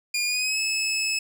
20% pulse tone with pitch glide, 2421 to 2595 Hz, D#7 to E7, -48 to -28 cents, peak -18 dBFS, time 0.14-1.19 s, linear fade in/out 5 ms, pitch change +120 cents, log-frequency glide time 0.26-0.59 s, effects none

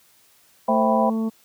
harmonic tone, 222.6 Hz, A3, 20 cents sharp, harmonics 1 / 2 / 3 / 4 / 5, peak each -21 / -32 / -40 / -42 / -42 dBFS, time 0.68-1.3 s, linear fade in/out 20 ms
sine chord, C major seventh, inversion none, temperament equal, 523.3 / 659.3 / 784 / 987.8 Hz, C5 / E5 / G5 / B5, 0 / 0 / 0 / 0 cents, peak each -23 dBFS, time 0.68-1.1 s, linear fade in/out 5 ms
effects white hiss -57 dBFS RMS until 1.44 s + high-pass 60 Hz 12 dB/octave

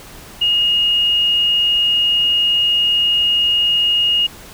sine tone, 2860 Hz, F7, 41 cents sharp, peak -12 dBFS, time 0.41-4.27 s, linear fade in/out 10 ms, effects pink hiss -38 dBFS RMS until 4.53 s

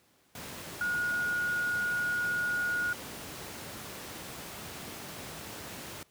sine tone in noise, 1443 Hz, F#6, 44 cents flat, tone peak -28 dBFS, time 0.81-2.93 s, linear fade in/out 2 ms, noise pink, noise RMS -42 dBFS, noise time 0.35-6.03 s, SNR +11 dB, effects pink hiss -66 dBFS RMS until 6.1 s + high-pass 100 Hz 12 dB/octave

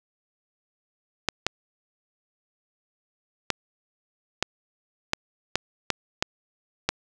clicks, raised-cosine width 0.2 ms, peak -4 dBFS, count 9, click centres 1.287 / 1.466 / 3.503 / 4.426 / 5.134 / 5.556 / 5.903 / 6.225 / 6.89 s, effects none

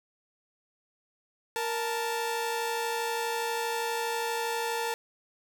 sawtooth tone pair together, 466.2 / 880 Hz, A#4 / A5, 0 / 0 cents, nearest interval major seventh, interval 1100 cents, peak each -28 dBFS, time 1.56-4.94 s, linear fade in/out 0 ms, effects none

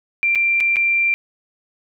sine tone with dropouts, 2365 Hz, D7, 12 cents sharp, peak -14 dBFS, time 0.23-1.14 s, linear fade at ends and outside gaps 0 ms, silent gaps 0.35-0.356 / 0.603-0.607 / 0.759-0.767 s, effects none

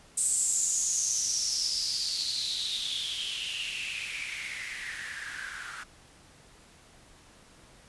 blue noise with band-pass filter sweep, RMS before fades -32 dBFS, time 0.17-5.84 s, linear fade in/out 10 ms, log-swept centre 8300 to 1400 Hz, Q 8.1, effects pink hiss -56 dBFS RMS until 7.88 s + resampled to 24000 Hz

